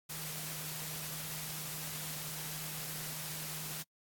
sine tone in noise, 155.56 Hz, D#3, in tune, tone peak -48 dBFS, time 0.09-3.83 s, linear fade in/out 10 ms, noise white, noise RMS -42 dBFS, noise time 0.09-3.83 s, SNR -9 dB, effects noise-tail reverb RT60 0.1 s tail -26 dB re dry + AAC 64 kbps

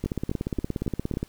two click trains, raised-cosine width 3 ms, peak -14 / -15 dBFS, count 21 / 5, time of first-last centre 0.06-1.23 / 0.04-1.139 s, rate 17.1 / 3.64 Hz, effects pink hiss -56 dBFS RMS until 1.28 s

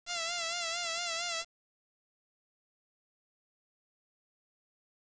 5% pulse tone with vibrato, 680 Hz, F5, 46 cents flat, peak -21 dBFS, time 0.06-1.45 s, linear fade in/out 50 ms, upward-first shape sine, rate 4.4 Hz, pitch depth 63 cents each way, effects resampled to 16000 Hz + 8-bit

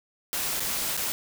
white noise with dropouts, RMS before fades -29 dBFS, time 0.33-1.12 s, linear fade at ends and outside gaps 0 ms, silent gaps 0.596-0.604 / 0.968-0.975 s, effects none

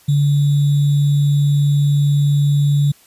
sine tone with sample-and-hold, 143.8 Hz, D3, 36 cents flat, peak -11 dBFS, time 0.08-2.92 s, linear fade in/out 10 ms, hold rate 3675 Hz, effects white hiss -50 dBFS RMS until 3.06 s + resampled to 32000 Hz

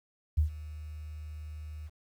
sine tone with ADSR envelope, 76.6 Hz, D#2, 27 cents flat, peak -20 dBFS, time 0.37-1.9 s, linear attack 14 ms, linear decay 110 ms, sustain -19 dB, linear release 36 ms, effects 10-bit

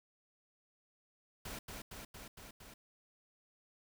pink noise with echo, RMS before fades -45 dBFS, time 1.45-1.59 s, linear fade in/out 5 ms, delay 230 ms, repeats 5, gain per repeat -2 dB, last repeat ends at 2.74 s, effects none

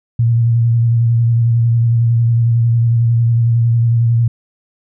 sine tone with vibrato, 116.7 Hz, A#2, 2 cents sharp, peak -9 dBFS, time 0.19-4.28 s, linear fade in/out 5 ms, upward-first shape square, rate 11 Hz, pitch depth 22 cents each way, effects none

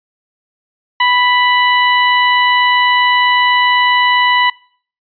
20% pulse tone, 987.8 Hz, B5, in tune, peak -4 dBFS, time 1-4.5 s, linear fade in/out 5 ms, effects noise-tail reverb RT60 0.5 s tail -23 dB re dry + resampled to 11025 Hz

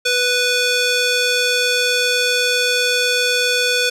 square tone with band-pass filter, 493.9 Hz, B4, in tune, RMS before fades -17 dBFS, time 0.05-3.9 s, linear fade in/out 10 ms, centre 3900 Hz, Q 0.83, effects none

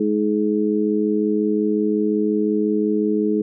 harmonic tone, 105.6 Hz, G#2, 29 cents sharp, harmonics 2 / 3 / 4, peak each -21 / -21 / -21 dBFS, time 0-3.42 s, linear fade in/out 5 ms, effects none

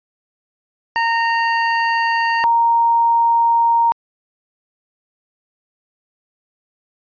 25% pulse / sine tone pair in turn, 922 / 930 Hz, A#5 / A#5, -19 / -4 cents, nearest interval unison, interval 15 cents, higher second, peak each -11 dBFS, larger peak neither, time 0.96-2.44 / 2.44-3.92 s, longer neither, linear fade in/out 0 ms, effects resampled to 11025 Hz

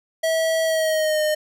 square tone with pitch glide, 648 to 611.6 Hz, E5 to D#5, -30 to -30 cents, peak -19 dBFS, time 0.23-1.35 s, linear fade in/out 10 ms, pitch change -100 cents, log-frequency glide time 0.64-1.22 s, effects none

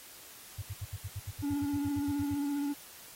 sine tone bursts, 98 Hz, G2, in tune, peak -34 dBFS, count 16, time 0.58-2.347 s, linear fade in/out 10 ms, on 42 ms, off 73 ms
triangle tone with vibrato, 285.8 Hz, D4, 47 cents flat, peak -28 dBFS, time 1.42-2.74 s, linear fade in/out 20 ms, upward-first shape sine, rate 15 Hz, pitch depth 29 cents each way
effects white hiss -51 dBFS RMS until 3.15 s + AAC 48 kbps

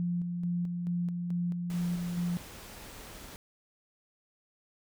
sine tone with tremolo, 174.61 Hz, F3, in tune, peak -28 dBFS, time 0-2.37 s, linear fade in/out 0 ms, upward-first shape square, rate 2.3 Hz, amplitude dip 35%
pink noise, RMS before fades -47 dBFS, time 1.7-3.36 s, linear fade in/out 0 ms
effects none

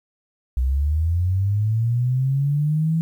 sine linear sweep, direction up, 61.2 to 164.81 Hz, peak -17 dBFS, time 0.57-3.01 s, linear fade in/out 0 ms, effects 9-bit

